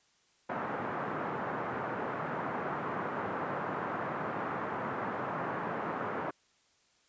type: band-pass noise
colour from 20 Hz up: white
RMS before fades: -36 dBFS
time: 0.49-6.31 s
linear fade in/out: 10 ms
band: 120 to 1400 Hz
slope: 24 dB/octave
effects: white hiss -69 dBFS RMS until 7.08 s + resampled to 16000 Hz